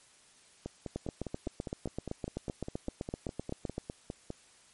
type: two click trains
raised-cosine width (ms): 2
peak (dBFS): -24 / -21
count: 19 / 23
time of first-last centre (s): 0.66-4.304 / 0.96-3.781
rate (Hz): 4.94 / 7.8
effects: white hiss -61 dBFS RMS until 4.73 s + MP3 48 kbps